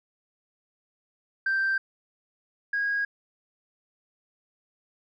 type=tone pair in turn; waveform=sine; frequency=1568 / 1640.8 Hz; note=G6 / G#6; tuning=0 / -21 cents; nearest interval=minor second; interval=79 cents; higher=second; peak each=-21 / -23 dBFS; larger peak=first; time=1.46-1.78 / 2.73-3.05 s; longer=neither; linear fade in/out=5 ms; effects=tanh soft clip ceiling -20 dBFS